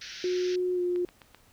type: band-pass noise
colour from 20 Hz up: white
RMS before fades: -42 dBFS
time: 0.01-0.56 s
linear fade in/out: 5 ms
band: 1400 to 6000 Hz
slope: 96 dB/octave
type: tone with pitch glide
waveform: sine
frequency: 362.7 to 355.6 Hz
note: F#4 to F4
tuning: -34 to +31 cents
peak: -25 dBFS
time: 0.24-1.05 s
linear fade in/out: 2 ms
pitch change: -35 cents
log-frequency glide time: 0.74-0.81 s
type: click train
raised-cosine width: 0.3 ms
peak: -31 dBFS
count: 4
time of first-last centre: 0.96-1.347 s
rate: 7.76 Hz
effects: pink hiss -61 dBFS RMS until 1.52 s